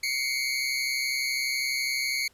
25% pulse tone pair together, 2109 / 2241 Hz, C7 / C#7, +13 / +18 cents, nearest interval minor second, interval 105 cents, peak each -27 / -24 dBFS, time 0.03-2.28 s, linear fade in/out 5 ms, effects pink hiss -62 dBFS RMS until 2.33 s + resampled to 32000 Hz

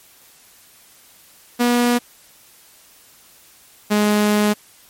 sawtooth tone pair in turn, 241.7 / 209.1 Hz, B3 / G#3, -37 / +12 cents, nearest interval minor third, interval 251 cents, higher first, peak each -10 dBFS, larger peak neither, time 1.59-1.99 / 3.9-4.54 s, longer second, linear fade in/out 20 ms, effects white hiss -49 dBFS RMS until 4.89 s + MP3 64 kbps

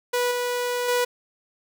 sawtooth tone with level steps, 490 Hz, B4, 14 cents flat, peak -17 / -20 / -16 dBFS, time 0.13-1.05 s, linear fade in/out 10 ms, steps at 0.31 / 0.88 s, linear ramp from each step 5 ms, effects none

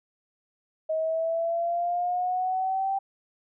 sine exponential sweep, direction up, 631 to 784 Hz, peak -24 dBFS, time 0.89-2.99 s, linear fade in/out 10 ms, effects none

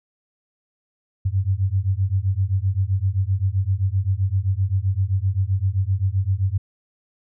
sine beating tone pair, 92.5 / 100.2 Hz, F#2 / G2, 0 / +38 cents, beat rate 7.7 Hz, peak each -21 dBFS, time 1.25-6.58 s, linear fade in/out 10 ms, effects none

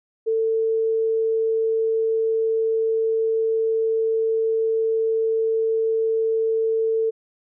sine tone, 446.8 Hz, A4, 27 cents sharp, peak -18 dBFS, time 0.26-7.11 s, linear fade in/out 20 ms, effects none

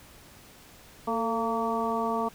harmonic tone with a mistuned harmonic, 229.2 Hz, A#3, 29 cents flat, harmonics 1 / 2 / 3 / 4 / 5, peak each -32 / -32 / -32 / -32 / -32 dBFS, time 1.07-2.29 s, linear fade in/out 10 ms, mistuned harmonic 2, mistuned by -47 cents, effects pink hiss -52 dBFS RMS until 2.34 s

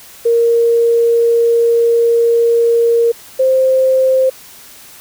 sine tone pair in turn, 466.2 / 523.3 Hz, A#4 / C5, 0 / 0 cents, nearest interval major second, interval 200 cents, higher second, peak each -8 dBFS, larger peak neither, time 0.25-3.12 / 3.39-4.3 s, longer first, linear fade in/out 10 ms, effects white hiss -38 dBFS RMS until 5 s

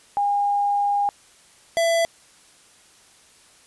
sine / square tone pair in turn, 812 / 668.1 Hz, G#5 / E5, -39 / +23 cents, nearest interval minor third, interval 338 cents, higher first, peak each -18 dBFS, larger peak neither, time 0.17-1.09 / 1.77-2.05 s, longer first, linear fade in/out 0 ms, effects white hiss -53 dBFS RMS until 3.66 s + resampled to 24000 Hz

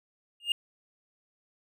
triangle tone with exponential growth, 2828 Hz, F7, 21 cents sharp, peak -18 dBFS, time 0.4-0.52 s, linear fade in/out 2 ms, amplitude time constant 25 ms, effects none

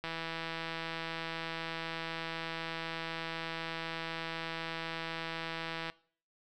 click train, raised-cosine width 0.3 ms, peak -22 dBFS, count 962, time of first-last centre 0.04-5.9 s, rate 164 Hz, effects noise-tail reverb RT60 0.5 s tail -22 dB re dry

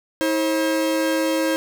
45% pulse tone pair together, 321.2 / 536.1 Hz, E4 / C5, -45 / +42 cents, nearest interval major sixth, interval 887 cents, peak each -21 / -22 dBFS, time 0.21-1.56 s, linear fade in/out 0 ms, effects none

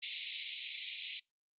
white band-pass noise, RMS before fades -44 dBFS, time 0.02-1.2 s, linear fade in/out 10 ms, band 2100 to 3900 Hz, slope 96 dB/octave, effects noise-tail reverb RT60 0.2 s tail -25 dB re dry + Opus 32 kbps

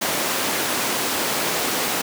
pink high-pass noise, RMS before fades -23 dBFS, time 0.01-2.02 s, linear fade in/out 10 ms, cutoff 290 Hz, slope 12 dB/octave, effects none

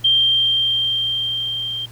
sine tone with level ramp, 3168 Hz, G7, 18 cents sharp, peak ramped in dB -11 to -23 dBFS, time 0.04-1.86 s, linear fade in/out 10 ms, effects added 117 Hz sine -38 dBFS peak until 1.91 s + pink hiss -46 dBFS RMS until 1.91 s

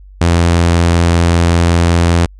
sawtooth tone, 85.2 Hz, F2, 42 cents flat, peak -4 dBFS, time 0.21-2.26 s, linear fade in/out 5 ms, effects added 48 Hz sine -34 dBFS peak until 2.39 s + resampled to 22050 Hz

